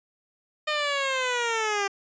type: linear sweep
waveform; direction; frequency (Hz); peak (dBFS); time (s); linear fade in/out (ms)
10% pulse; down; 613 to 392; -16; 0.67-1.88; 10
effects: resampled to 16000 Hz